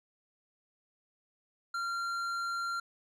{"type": "tone with tanh clipping", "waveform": "sine", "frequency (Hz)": 1380, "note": "F6", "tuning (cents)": -21, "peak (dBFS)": -34, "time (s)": [1.74, 2.8], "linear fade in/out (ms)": 5, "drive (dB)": 11, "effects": []}